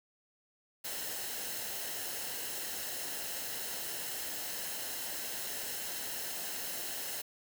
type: noise with comb filter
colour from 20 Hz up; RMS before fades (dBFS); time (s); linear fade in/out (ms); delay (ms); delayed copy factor
white; -39; 0.84-7.22; 10; 0.85; -0.5
effects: none